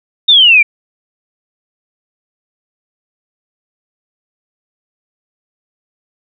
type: exponential sweep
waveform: sine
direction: down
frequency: 3729 to 2300 Hz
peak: -3 dBFS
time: 0.28-0.63 s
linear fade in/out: 10 ms
effects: none